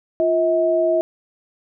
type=tone pair together; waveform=sine; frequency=349.2 / 641.5 Hz; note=F4 / E5; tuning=0 / -47 cents; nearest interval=major seventh; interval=1053 cents; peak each=-20 / -16 dBFS; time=0.2-1.01 s; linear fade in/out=0 ms; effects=none